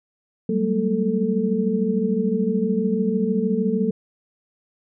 sine tone cluster, 187.9 / 201.4 / 227.6 / 441.5 Hz, F#3 / G3 / A#3 / A4, +27 / +47 / -41 / +6 cents, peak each -24 dBFS, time 0.49-3.91 s, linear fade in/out 5 ms, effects none

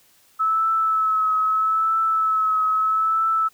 sine tone with vibrato, 1300 Hz, E6, 24 cents flat, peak -17 dBFS, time 0.39-3.49 s, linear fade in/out 20 ms, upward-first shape triangle, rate 0.78 Hz, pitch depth 31 cents each way, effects white hiss -57 dBFS RMS until 3.53 s

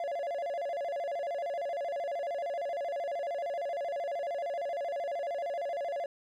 triangle tone with vibrato, 622.3 Hz, D#5, in tune, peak -30 dBFS, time 0-6.06 s, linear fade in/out 2 ms, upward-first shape square, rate 13 Hz, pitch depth 170 cents each way, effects none

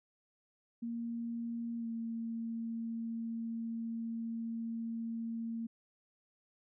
sine tone with pitch glide, 233.1 to 228.7 Hz, A#3 to A#3, 0 to -33 cents, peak -36 dBFS, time 0.82-5.67 s, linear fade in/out 10 ms, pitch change -33 cents, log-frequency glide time 1.78-1.87 s, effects none

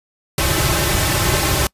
pink noise with comb filter, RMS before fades -17 dBFS, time 0.38-1.67 s, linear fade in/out 2 ms, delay 4.2 ms, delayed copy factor -0.8, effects noise-tail reverb RT60 0.1 s tail -25 dB re dry + resampled to 32000 Hz

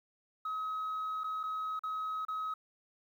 sine tone with dropouts, 1274 Hz, D#6, 41 cents sharp, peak -32 dBFS, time 0.45-2.54 s, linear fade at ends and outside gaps 5 ms, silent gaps 1.236-1.241 / 1.432-1.436 / 1.793-1.835 / 2.251-2.283 s, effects tanh soft clip ceiling -32 dBFS + 11-bit

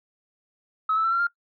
sine tone with pitch steps, 1286 / 1313 / 1340.6 / 1368.8 / 1397.5 Hz, E6 / E6 / E6 / F6 / F6, -43 / -7 / +29 / -35 / +1 cents, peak -19 dBFS, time 0.89-1.27 s, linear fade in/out 5 ms, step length 76 ms, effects noise-tail reverb RT60 0.1 s tail -21 dB re dry + tanh soft clip ceiling -15 dBFS

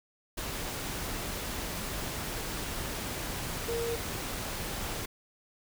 sine tone in noise, 466.4 Hz, A#4, 1 cent sharp, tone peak -31 dBFS, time 3.68-3.96 s, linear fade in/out 10 ms, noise pink, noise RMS -36 dBFS, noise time 0.37-5.06 s, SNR +2 dB, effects none

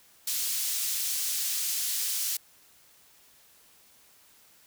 pink high-pass noise, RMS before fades -30 dBFS, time 0.27-2.37 s, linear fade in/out 5 ms, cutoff 5100 Hz, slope 12 dB/octave, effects white hiss -59 dBFS RMS until 4.66 s

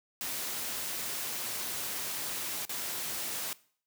white noise with dropouts, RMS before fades -36 dBFS, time 0.21-3.53 s, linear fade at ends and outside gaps 0 ms, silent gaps 2.651-2.694 s, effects noise-tail reverb RT60 0.5 s tail -20 dB re dry + high-pass 100 Hz 12 dB/octave

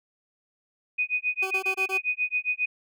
sine tone with tremolo, 2489 Hz, D#7, in tune, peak -21 dBFS, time 0.98-2.66 s, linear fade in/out 10 ms, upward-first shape sine, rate 7.4 Hz, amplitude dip 100%
20% pulse tone bursts, 380.9 Hz, G4, 50 cents flat, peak -26 dBFS, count 5, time 1.42-1.979 s, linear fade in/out 10 ms, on 91 ms, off 26 ms
effects none

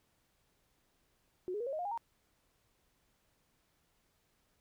sine tone with pitch steps, 365.5 / 417.4 / 476.7 / 544.5 / 621.8 / 710.2 / 811.1 / 926.3 Hz, F#4 / G#4 / A#4 / C#5 / D#5 / F5 / G#5 / A#5, -21 / +9 / +39 / -31 / -1 / +29 / -41 / -11 cents, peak -35 dBFS, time 1.48-1.976 s, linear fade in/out 0 ms, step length 62 ms, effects pink hiss -75 dBFS RMS until 4.6 s

